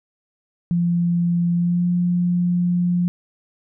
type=tone with pitch glide; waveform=sine; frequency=172.6 to 176.33 Hz; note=F3 to F3; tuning=-20 to +17 cents; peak=-16 dBFS; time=0.71-3.08 s; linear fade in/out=0 ms; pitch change=+37 cents; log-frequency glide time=1.54-1.87 s; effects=none